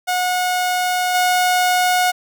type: tone with level steps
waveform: sawtooth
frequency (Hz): 727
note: F#5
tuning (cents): -31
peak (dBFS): -13 / -10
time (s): 0.07-2.12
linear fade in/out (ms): 20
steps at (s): 1.14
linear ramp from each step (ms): 10
effects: none